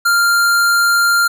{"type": "tone", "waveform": "square", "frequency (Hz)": 1394, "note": "F6", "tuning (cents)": -4, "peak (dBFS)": -11, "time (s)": [0.05, 1.28], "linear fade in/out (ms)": 10, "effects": []}